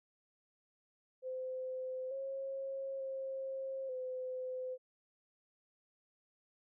sine tone with pitch steps, 515 / 540 / 534 / 511 Hz, C5 / C#5 / C5 / C5, -28 / -45 / +35 / -41 cents, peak -38 dBFS, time 1.22-4.78 s, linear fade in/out 50 ms, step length 890 ms, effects none

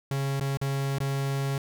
45% pulse tone with dropouts, 137.6 Hz, C#3, 12 cents flat, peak -26 dBFS, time 0.11-1.58 s, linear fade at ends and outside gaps 2 ms, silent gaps 0.398-0.409 / 0.572-0.614 / 0.985-1.003 s, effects none

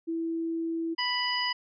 sine tone, 329.6 Hz, E4, in tune, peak -28 dBFS, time 0.07-0.95 s, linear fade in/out 20 ms
harmonic tone, 987.8 Hz, B5, in tune, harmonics 1 / 2 / 3 / 5, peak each -32 / -32 / -32 / -32 dBFS, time 0.98-1.53 s, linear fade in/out 10 ms
effects none

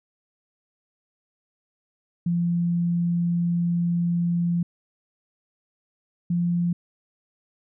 sine tone pair in turn, 172.2 / 173.3 Hz, F3 / F3, -24 / -13 cents, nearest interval unison, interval 11 cents, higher second, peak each -20 dBFS, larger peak neither, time 2.26-4.63 / 6.3-6.73 s, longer first, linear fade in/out 5 ms, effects none

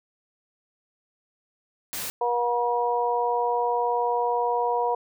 white noise, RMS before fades -32 dBFS, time 1.93-2.1 s, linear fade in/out 0 ms
harmonic tone, 240.1 Hz, B3, 49 cents flat, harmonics 2 / 3 / 4, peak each -26 / -27 / -25 dBFS, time 2.21-4.95 s, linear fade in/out 5 ms
effects none

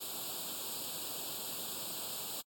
white noise with comb filter, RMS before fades -41 dBFS, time 0-2.42 s, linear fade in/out 20 ms, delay 0.25 ms, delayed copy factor +0.9, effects high-pass 150 Hz 12 dB/octave + AAC 64 kbps

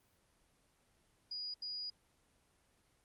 sine tone bursts at uneven times, 4900 Hz, D#8, 27 cents flat, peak -40 dBFS, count 2, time 1.31-1.54 / 1.62-1.9 s, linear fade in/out 5 ms, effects pink hiss -73 dBFS RMS until 3.04 s + Opus 24 kbps

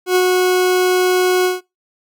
40% pulse tone with ADSR envelope, 365.9 Hz, F#4, 19 cents flat, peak -9 dBFS, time 0.06-1.61 s, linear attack 95 ms, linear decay 58 ms, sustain -2 dB, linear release 160 ms, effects noise-tail reverb RT60 0.2 s tail -22 dB re dry

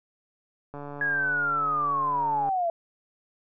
click train, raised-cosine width 1 ms, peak -25 dBFS, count 253, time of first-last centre 0.74-2.49 s, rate 144 Hz
sine linear sweep, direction down, 1672 to 659.3 Hz, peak -23 dBFS, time 1.01-2.7 s, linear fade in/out 2 ms
effects none

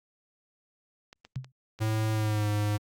clicks, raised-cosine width 0.2 ms, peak -30 dBFS, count 7, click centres 1.129 / 1.25 / 1.358 / 1.445 / 1.79 / 2.383 / 2.433 s
sine tone with exponential decay, 130 Hz, C3, 11 cents flat, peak -27 dBFS, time 1.36-1.52 s, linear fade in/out 5 ms, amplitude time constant 34 ms
square tone with pitch glide, 109.4 to 104.46 Hz, A2 to G#2, -9 to +11 cents, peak -26 dBFS, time 1.8-2.78 s, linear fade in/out 20 ms, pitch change -80 cents, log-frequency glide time 2.12-2.48 s
effects Opus 48 kbps

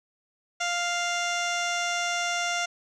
15% pulse tone with low-pass filter, 698.5 Hz, F5, in tune, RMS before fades -28 dBFS, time 0.6-2.66 s, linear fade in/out 10 ms, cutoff 5500 Hz, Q 3.1, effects none

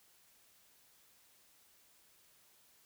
silence, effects white hiss -67 dBFS RMS until 2.85 s

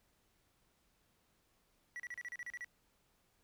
triangle tone bursts, 1944 Hz, B6, 28 cents flat, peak -40 dBFS, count 10, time 1.96-2.645 s, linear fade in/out 0 ms, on 37 ms, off 35 ms, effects pink hiss -75 dBFS RMS until 3.43 s

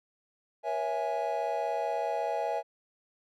triangle chord, A# half-diminished seventh, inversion none, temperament equal with one note detuned, 478.2 / 554.4 / 659.3 / 830.6 Hz, A#4 / C#5 / E5 / G#5, +44 / 0 / 0 / 0 cents, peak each -35 / -34 / -31 / -31 dBFS, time 0.63-2.63 s, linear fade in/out 50 ms, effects none

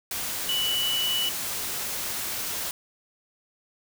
sine tone in noise, 2960 Hz, F#7, in tune, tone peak -24 dBFS, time 0.49-1.29 s, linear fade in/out 2 ms, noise white, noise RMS -31 dBFS, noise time 0.11-2.71 s, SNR +4 dB, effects none

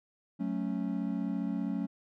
triangle chord, F# minor, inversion none, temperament equal, 185 / 220 / 277.2 Hz, F#3 / A3 / C#4, 0 / 0 / 0 cents, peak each -33 dBFS, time 0.39-1.87 s, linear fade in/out 20 ms, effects none

